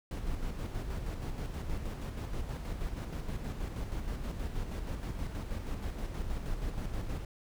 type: noise with tremolo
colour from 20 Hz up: brown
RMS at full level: -35 dBFS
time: 0.11-7.25 s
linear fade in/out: 2 ms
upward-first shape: square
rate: 6.3 Hz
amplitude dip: 40%
effects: none